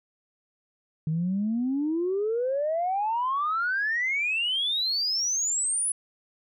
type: exponential sweep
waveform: sine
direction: up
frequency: 152.6 to 10280 Hz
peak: -23 dBFS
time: 1.07-5.92 s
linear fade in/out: 2 ms
effects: tanh soft clip ceiling -19 dBFS

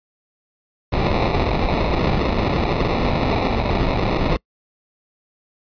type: noise with sample-and-hold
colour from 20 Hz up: pink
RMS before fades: -19 dBFS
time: 0.92-4.37 s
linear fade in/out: 10 ms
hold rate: 1575 Hz
effects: noise-tail reverb RT60 0.1 s tail -26 dB re dry + resampled to 11025 Hz

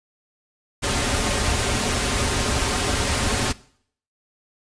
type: noise with comb filter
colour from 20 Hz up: pink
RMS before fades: -22 dBFS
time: 0.82-3.53 s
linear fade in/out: 20 ms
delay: 6.1 ms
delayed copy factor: -0.55
effects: noise-tail reverb RT60 0.6 s tail -20 dB re dry + resampled to 22050 Hz

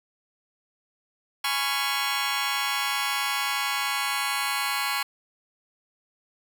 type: chord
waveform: 15% pulse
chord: C# dominant seventh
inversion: second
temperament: just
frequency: 831.5 / 997.9 / 1108.7 / 1385.9 Hz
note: G#5 / B5 / C#6 / E#6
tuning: +2 / +18 / 0 / -14 cents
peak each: -24 / -26 / -22 / -26 dBFS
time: 1.44-5.03 s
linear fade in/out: 5 ms
effects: none

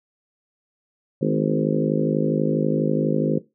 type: harmonic tone with a mistuned harmonic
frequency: 52.2 Hz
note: G#1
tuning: 10 cents sharp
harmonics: 3 / 4 / 5 / 6 / 7 / 8 / 9 / 10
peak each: -24 / -25 / -26 / -27 / -27 / -28 / -29 / -29 dBFS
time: 1.21-3.39 s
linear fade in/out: 10 ms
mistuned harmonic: 4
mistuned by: +34 cents
effects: noise-tail reverb RT60 0.2 s tail -17 dB re dry

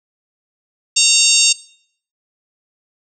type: harmonic tone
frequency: 921 Hz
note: A#5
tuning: 21 cents flat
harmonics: 3 / 4 / 5 / 6 / 7 / 8 / 9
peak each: -18 / -18 / -18 / -18 / -18 / -18 / -18 dBFS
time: 0.96-1.53 s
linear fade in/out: 10 ms
effects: noise-tail reverb RT60 0.6 s tail -20 dB re dry

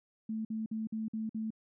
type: tone bursts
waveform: sine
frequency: 220 Hz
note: A3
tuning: in tune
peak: -33 dBFS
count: 6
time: 0.29-1.505 s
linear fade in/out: 5 ms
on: 160 ms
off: 51 ms
effects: none

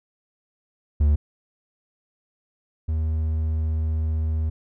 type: tone pair in turn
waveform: triangle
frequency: 73.8 / 78.88 Hz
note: D2 / D#2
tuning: +9 / +24 cents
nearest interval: minor second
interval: 115 cents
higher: second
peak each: -13 / -19 dBFS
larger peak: first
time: 1-1.16 / 2.88-4.5 s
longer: second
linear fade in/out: 10 ms
effects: none

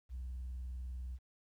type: tone with vibrato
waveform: sine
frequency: 62.7 Hz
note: B1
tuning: 27 cents sharp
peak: -38 dBFS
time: 0.09-1.19 s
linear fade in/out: 50 ms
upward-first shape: sine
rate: 20 Hz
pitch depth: 150 cents each way
effects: tanh soft clip ceiling -38 dBFS + 12-bit

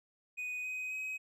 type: tone with pitch steps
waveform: triangle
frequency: 2489 / 2511 / 2533 Hz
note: D#7 / D#7 / D#7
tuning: 0 / +15 / +30 cents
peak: -35 dBFS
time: 0.37-1.18 s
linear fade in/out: 20 ms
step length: 270 ms
effects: none

